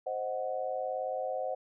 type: chord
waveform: sine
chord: C diminished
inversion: none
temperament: equal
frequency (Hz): 523.3 / 622.3 / 740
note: C5 / Eb5 / Gb5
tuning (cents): 0 / 0 / 0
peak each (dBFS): -35 / -37 / -36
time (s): 0.06-1.55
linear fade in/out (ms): 10
effects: none